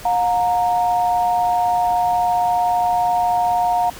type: tone pair together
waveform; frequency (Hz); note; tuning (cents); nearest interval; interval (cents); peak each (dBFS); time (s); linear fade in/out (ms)
sine; 716 / 928.9; F5 / A#5; +43 / -6; perfect fourth; 451; -16 / -20; 0.05-3.9; 5
effects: pink hiss -37 dBFS RMS until 3.99 s